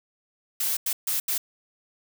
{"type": "noise bursts at uneven times", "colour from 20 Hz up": "blue", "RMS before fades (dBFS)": -26, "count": 4, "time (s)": [[0.6, 0.77], [0.86, 0.93], [1.07, 1.2], [1.28, 1.38]], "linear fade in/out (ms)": 5, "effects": []}